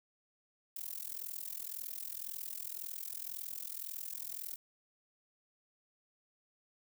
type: noise with amplitude modulation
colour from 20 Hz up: violet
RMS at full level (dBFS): -39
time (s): 0.76-4.56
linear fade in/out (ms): 5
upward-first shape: sine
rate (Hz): 41.9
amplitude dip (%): 95
effects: none